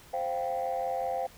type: chord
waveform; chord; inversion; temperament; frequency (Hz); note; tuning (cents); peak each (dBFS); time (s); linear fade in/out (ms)
sine; C suspended fourth; none; equal; 523.3 / 698.5 / 784; C5 / F5 / G5; 0 / 0 / 0; -32; 0.13-1.27; 10
effects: tanh soft clip ceiling -23 dBFS + pink hiss -54 dBFS RMS until 1.37 s